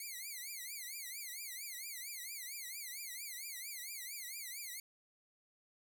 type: tone with vibrato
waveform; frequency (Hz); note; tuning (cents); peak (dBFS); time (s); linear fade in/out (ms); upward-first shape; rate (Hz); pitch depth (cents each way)
5% pulse; 2151; C7; +47; -34; 0-4.8; 2; triangle; 4.4; 220
effects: none